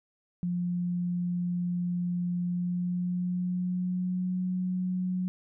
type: tone with pitch glide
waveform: sine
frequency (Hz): 176.5 to 183.04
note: F3 to F#3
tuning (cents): +19 to -18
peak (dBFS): -27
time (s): 0.43-5.28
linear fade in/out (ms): 0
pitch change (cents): +63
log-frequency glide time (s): 2.43-4.39
effects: none